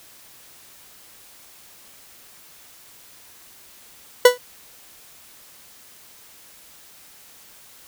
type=tone with exponential decay; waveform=40% pulse; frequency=493.9 Hz; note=B4; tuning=in tune; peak=-3 dBFS; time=4.25-4.38 s; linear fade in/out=5 ms; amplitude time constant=28 ms; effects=white hiss -48 dBFS RMS until 7.87 s